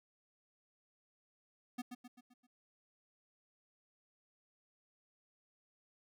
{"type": "tone with echo", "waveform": "square", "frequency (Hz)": 246.9, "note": "B3", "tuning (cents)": 0, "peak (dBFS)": -39, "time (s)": [1.78, 1.82], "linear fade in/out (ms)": 10, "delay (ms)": 130, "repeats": 5, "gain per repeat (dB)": -6, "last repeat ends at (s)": 2.47, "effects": []}